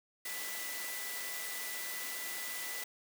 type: tone in noise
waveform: sine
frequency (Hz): 1984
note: B6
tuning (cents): +7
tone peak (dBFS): -44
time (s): 0.25-2.84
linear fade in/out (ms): 5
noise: white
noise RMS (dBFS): -41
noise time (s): 0.25-2.84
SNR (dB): -6
effects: high-pass 300 Hz 12 dB/octave